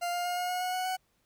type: tone with pitch steps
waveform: 40% pulse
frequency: 698.5 / 705 / 711.5 / 718.1 / 724.8 / 731.5 / 738.3 / 745.2 Hz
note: F5 / F5 / F5 / F5 / F#5 / F#5 / F#5 / F#5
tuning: 0 / +16 / +32 / +48 / -36 / -20 / -4 / +12 cents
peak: -29 dBFS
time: 0.01-0.97 s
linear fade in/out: 20 ms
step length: 120 ms
effects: pink hiss -73 dBFS RMS until 1.25 s